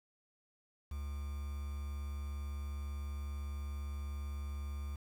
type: tone with quantisation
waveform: triangle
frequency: 71.1 Hz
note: C#2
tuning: 45 cents sharp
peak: -36 dBFS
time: 0.91-4.96 s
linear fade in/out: 5 ms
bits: 9
effects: none